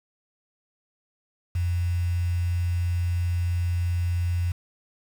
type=tone with quantisation; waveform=sine; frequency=87.7 Hz; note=F2; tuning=8 cents sharp; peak=-22 dBFS; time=1.55-4.52 s; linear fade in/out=5 ms; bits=7; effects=none